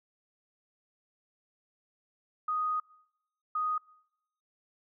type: tone pair in turn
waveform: sine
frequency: 1244.5 / 1244.5 Hz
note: D#6 / D#6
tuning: 0 / 0 cents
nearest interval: unison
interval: 0 cents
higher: neither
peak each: -28 dBFS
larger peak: neither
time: 2.48-2.8 / 3.55-3.78 s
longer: first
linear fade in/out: 5 ms
effects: noise-tail reverb RT60 0.9 s tail -25 dB re dry